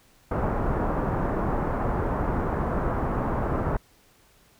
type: low-pass noise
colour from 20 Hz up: pink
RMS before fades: -26 dBFS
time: 0.31-3.77 s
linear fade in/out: 5 ms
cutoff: 1300 Hz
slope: 24 dB/octave
effects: pink hiss -59 dBFS RMS until 4.59 s